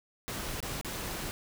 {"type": "noise with dropouts", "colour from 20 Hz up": "pink", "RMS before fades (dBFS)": -37, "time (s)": [0.28, 1.31], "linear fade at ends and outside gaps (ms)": 0, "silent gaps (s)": [[0.604, 0.627], [0.812, 0.847]], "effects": []}